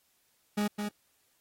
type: tone with echo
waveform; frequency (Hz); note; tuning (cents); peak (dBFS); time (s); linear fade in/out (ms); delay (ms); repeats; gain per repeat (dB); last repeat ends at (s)
40% pulse; 207.7; G#3; 0; -26; 0.57-0.68; 10; 210; 1; -5; 0.89
effects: white hiss -71 dBFS RMS until 1.4 s + AAC 48 kbps